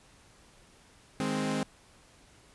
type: chord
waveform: sawtooth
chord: Ab major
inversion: second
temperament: equal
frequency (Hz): 155.56 / 207.7 / 261.6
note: Eb3 / Ab3 / C4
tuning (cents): 0 / 0 / 0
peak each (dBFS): -32 / -29 / -28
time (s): 1.2-1.63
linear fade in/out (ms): 0
effects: pink hiss -59 dBFS RMS until 2.54 s + resampled to 24000 Hz